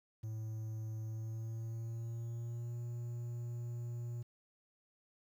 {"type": "tone with pitch glide", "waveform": "triangle", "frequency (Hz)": [110, 119.26], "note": ["A2", "A#2"], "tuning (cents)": [0, 40], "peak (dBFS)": -37, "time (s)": [0.23, 4.23], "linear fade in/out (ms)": 10, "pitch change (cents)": 140, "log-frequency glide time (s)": [1.02, 2.76], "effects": ["11-bit"]}